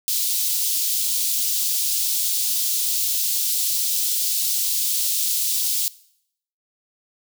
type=high-pass noise; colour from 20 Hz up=white; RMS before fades=-22 dBFS; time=0.08-5.88 s; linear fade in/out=0 ms; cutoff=3500 Hz; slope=24 dB/octave; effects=noise-tail reverb RT60 0.7 s tail -20 dB re dry